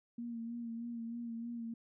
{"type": "tone with vibrato", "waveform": "sine", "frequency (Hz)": 233.1, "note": "A#3", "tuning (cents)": 0, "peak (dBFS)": -39, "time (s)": [0.18, 1.74], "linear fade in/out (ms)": 5, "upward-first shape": "sine", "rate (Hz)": 3.2, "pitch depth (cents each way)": 34, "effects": []}